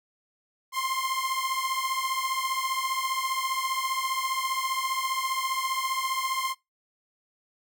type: beating tone pair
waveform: sawtooth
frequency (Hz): 1046.5 / 1061.5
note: C6 / C6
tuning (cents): 0 / +25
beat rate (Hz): 15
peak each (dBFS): -26 / -26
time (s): 0.72-6.55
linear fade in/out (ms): 50
effects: noise-tail reverb RT60 0.2 s tail -23 dB re dry